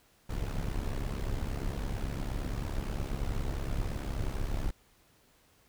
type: noise with amplitude modulation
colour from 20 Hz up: brown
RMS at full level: -30 dBFS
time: 0.29-4.71 s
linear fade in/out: 10 ms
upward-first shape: sine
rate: 68.7 Hz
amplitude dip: 75%
effects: pink hiss -65 dBFS RMS until 5.68 s